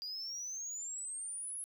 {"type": "exponential sweep", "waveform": "sine", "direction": "up", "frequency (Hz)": [4803, 10820], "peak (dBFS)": -37, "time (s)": [0.02, 1.64], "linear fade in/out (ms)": 0, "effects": ["tanh soft clip ceiling -38 dBFS", "12-bit"]}